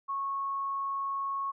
sine tone, 1100 Hz, C#6, 14 cents flat, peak -30 dBFS, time 0.08-1.52 s, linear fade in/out 20 ms, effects none

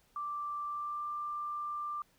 sine tone with pitch glide, 1174.7 to 1185.6 Hz, D6 to D6, 0 to +16 cents, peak -35 dBFS, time 0.16-2.02 s, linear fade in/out 2 ms, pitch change +16 cents, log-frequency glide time 0.66-1.06 s, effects pink hiss -69 dBFS RMS until 2.18 s

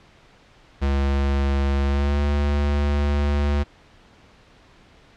square tone with pitch glide, 69.3 to 72.16 Hz, C#2 to D2, 0 to -30 cents, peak -19 dBFS, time 0.81-3.64 s, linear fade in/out 20 ms, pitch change +70 cents, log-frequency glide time 1.85-2.21 s, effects pink hiss -52 dBFS RMS until 5.16 s + low-pass 4000 Hz 12 dB/octave

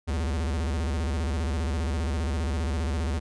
square tone with vibrato, 75 Hz, D2, 37 cents sharp, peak -26 dBFS, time 0.07-3.2 s, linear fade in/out 20 ms, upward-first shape square, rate 15 Hz, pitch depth 180 cents each way, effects resampled to 22050 Hz

